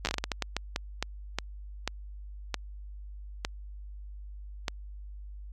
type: slowing click train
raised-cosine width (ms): 0.2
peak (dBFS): -11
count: 18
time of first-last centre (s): 0.05-4.682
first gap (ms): 9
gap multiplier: 1.36
effects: added 50 Hz sine -40 dBFS peak until 5.52 s + MP3 96 kbps